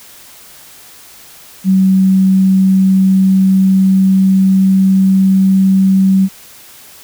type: tone with pitch glide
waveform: sine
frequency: 190 to 191.54 Hz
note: F#3 to G3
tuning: +46 to -40 cents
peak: -6 dBFS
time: 1.64-6.29 s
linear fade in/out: 50 ms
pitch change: +14 cents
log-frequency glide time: 1.88-5.83 s
effects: white hiss -38 dBFS RMS until 7.03 s